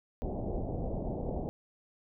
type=low-pass noise; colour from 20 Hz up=pink; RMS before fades=-35 dBFS; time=0.22-1.49 s; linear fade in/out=0 ms; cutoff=760 Hz; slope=48 dB/octave; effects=none